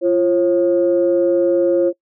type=tone pair together; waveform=sine; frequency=344.6 / 539.9 Hz; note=F4 / C#5; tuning=-23 / -46 cents; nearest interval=minor sixth; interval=777 cents; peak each=-14 dBFS; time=0.01-1.93 s; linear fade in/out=50 ms; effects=noise-tail reverb RT60 0.1 s tail -25 dB re dry + tanh soft clip ceiling -5 dBFS